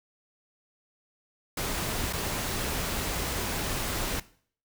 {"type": "noise with dropouts", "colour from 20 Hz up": "pink", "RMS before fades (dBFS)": -31, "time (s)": [1.57, 4.2], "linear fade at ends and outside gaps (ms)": 5, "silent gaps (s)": [2.128, 2.132], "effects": ["noise-tail reverb RT60 0.5 s tail -18 dB re dry"]}